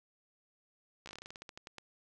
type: slowing click train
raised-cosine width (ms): 0.2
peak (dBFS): -29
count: 16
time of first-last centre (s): 1.06-1.783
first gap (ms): 14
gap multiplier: 1.16
effects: none